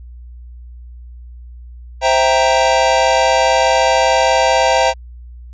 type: chord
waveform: square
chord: C dominant seventh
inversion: none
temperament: equal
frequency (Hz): 523.3 / 659.3 / 784 / 932.3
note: C5 / E5 / G5 / Bb5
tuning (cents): 0 / 0 / 0 / 0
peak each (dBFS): -17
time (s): 2.01-4.94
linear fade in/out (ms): 50
effects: added 60 Hz sine -32 dBFS peak until 5.53 s + resampled to 16000 Hz